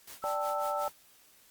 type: noise with tremolo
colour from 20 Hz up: white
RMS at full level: -46 dBFS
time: 0.07-0.93 s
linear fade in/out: 5 ms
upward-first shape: sine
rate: 5.5 Hz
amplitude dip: 85%
type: tone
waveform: sine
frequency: 1318.5 Hz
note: E6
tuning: in tune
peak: -35 dBFS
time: 0.22-0.89 s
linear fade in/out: 20 ms
type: chord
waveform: sine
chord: D suspended fourth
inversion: none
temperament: equal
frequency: 587.3 / 784 / 880 Hz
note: D5 / G5 / A5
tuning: 0 / 0 / 0 cents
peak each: -34 / -36 / -36 dBFS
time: 0.24-0.88 s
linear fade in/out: 0 ms
effects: white hiss -61 dBFS RMS until 1.5 s + Opus 48 kbps